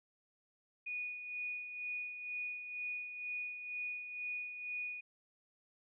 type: tone with tremolo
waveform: sine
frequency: 2465 Hz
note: D#7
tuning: 17 cents flat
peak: -37 dBFS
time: 0.86-5.01 s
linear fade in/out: 10 ms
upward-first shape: sine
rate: 2.1 Hz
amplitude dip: 55%
effects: none